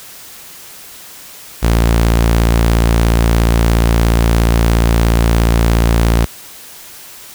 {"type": "tone", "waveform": "sawtooth", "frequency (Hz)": 57, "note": "A#1", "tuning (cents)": -38, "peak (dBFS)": -5, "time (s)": [1.62, 6.26], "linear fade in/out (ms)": 20, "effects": ["white hiss -35 dBFS RMS until 7.34 s"]}